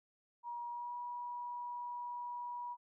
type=tone with pitch glide; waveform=sine; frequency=954 to 968.4 Hz; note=A#5 to B5; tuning=+40 to -34 cents; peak=-40 dBFS; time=0.43-2.77 s; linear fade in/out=50 ms; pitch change=+26 cents; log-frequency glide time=0.69-0.95 s; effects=none